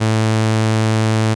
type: tone with vibrato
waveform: sawtooth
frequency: 110 Hz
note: A2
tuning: in tune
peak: -9 dBFS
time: 0-1.35 s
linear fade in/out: 20 ms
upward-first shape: triangle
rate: 10 Hz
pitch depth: 9 cents each way
effects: resampled to 22050 Hz